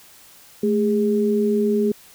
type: tone pair together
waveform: sine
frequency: 217.3 / 410.3 Hz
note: A3 / G#4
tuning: -21 / -21 cents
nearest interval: major seventh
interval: 1100 cents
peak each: -19 / -19 dBFS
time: 0.63-1.92 s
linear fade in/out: 5 ms
effects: white hiss -48 dBFS RMS until 2.14 s